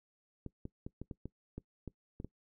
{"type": "clicks", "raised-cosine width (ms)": 3, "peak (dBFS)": -29, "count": 10, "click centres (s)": [0.463, 0.654, 0.865, 1.016, 1.112, 1.256, 1.58, 1.877, 2.201, 2.246], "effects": ["noise-tail reverb RT60 0.1 s tail -21 dB re dry"]}